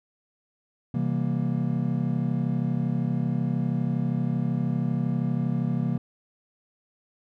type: chord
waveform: triangle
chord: C dominant seventh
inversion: none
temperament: just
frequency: 130.81 / 163.52 / 196.22 / 235.5 Hz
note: C3 / E3 / G3 / Bb3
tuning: 0 / -14 / +2 / +18 cents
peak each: -26 / -26 / -30 / -27 dBFS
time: 0.94-5.98 s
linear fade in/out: 5 ms
effects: none